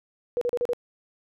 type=tone bursts; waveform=sine; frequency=485 Hz; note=B4; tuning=31 cents flat; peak=-22 dBFS; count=5; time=0.37-0.733 s; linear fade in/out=0 ms; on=43 ms; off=37 ms; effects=none